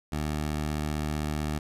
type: tone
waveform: 15% pulse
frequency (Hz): 75.6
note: D#2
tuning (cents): -49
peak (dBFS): -22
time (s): 0.12-1.59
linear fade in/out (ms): 5
effects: resampled to 32000 Hz